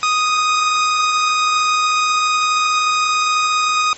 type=tone; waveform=sawtooth; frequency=1244.5 Hz; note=D#6; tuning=in tune; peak=-10 dBFS; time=0.03-3.93 s; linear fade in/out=0 ms; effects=white hiss -35 dBFS RMS until 3.97 s + MP3 32 kbps